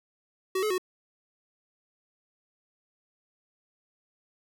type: tone with pitch steps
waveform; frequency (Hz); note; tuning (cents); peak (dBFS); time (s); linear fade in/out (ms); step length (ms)
square; 377.5 / 427.5 / 368.2; F#4 / A4 / F#4; +35 / -50 / -8; -26; 0.55-0.781; 5; 77
effects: none